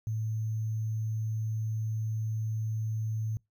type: tone with sample-and-hold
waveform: sine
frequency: 110 Hz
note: A2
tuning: in tune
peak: -29 dBFS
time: 0.07-3.37 s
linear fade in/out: 0 ms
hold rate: 6300 Hz
effects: noise-tail reverb RT60 0.2 s tail -26 dB re dry